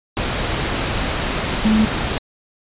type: tone in noise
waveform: sine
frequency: 217.3 Hz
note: A3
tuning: 21 cents flat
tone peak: -12 dBFS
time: 1.65-1.85 s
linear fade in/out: 0 ms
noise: pink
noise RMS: -21 dBFS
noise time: 0.17-2.18 s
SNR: +6 dB
effects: resampled to 8000 Hz